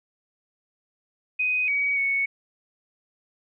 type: tone with pitch steps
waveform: sine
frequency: 2502 / 2261 / 2217 Hz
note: D#7 / C#7 / C#7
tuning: +9 / +34 / 0 cents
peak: -21 dBFS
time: 1.39-2.26 s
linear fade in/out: 10 ms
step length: 290 ms
effects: none